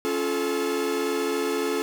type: chord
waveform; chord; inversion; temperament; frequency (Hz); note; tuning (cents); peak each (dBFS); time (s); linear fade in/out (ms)
45% pulse; Db augmented; none; equal with one note detuned; 277.2 / 349.2 / 432.7; Db4 / F4 / A4; 0 / 0 / -29; -30 / -30 / -26; 0.05-1.82; 0
effects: none